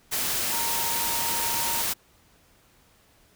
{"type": "tone in noise", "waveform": "sine", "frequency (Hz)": 928, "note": "A#5", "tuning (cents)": -8, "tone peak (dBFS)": -32, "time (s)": [0.51, 1.83], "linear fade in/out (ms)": 20, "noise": "white", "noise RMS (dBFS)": -27, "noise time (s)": [0.11, 1.94], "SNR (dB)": -8, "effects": ["pink hiss -60 dBFS RMS until 3.35 s"]}